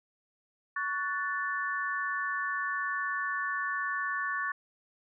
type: chord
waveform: sine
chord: F# minor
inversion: second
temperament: equal with one note detuned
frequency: 1121 / 1480 / 1760 Hz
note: C#6 / F#6 / A6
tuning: +19 / 0 / 0 cents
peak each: -34 / -36 / -33 dBFS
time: 0.76-4.52 s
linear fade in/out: 5 ms
effects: none